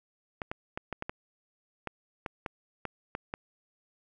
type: clicks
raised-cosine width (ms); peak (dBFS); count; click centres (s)
0.5; -19; 12; 0.418 / 0.515 / 0.775 / 0.927 / 1.024 / 1.095 / 1.873 / 2.262 / 2.462 / 2.853 / 3.151 / 3.339
effects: none